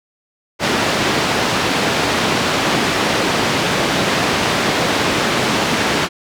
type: band-pass noise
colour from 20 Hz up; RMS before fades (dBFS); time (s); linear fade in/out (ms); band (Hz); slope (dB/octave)
pink; -17; 0.59-6.09; 50; 170 to 4700; 12
effects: none